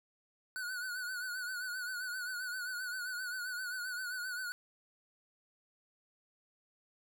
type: tone with vibrato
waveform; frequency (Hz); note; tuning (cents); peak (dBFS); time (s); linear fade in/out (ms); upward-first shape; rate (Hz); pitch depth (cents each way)
square; 1480; F#6; 0; -38; 0.56-4.52; 0; triangle; 7.6; 76
effects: none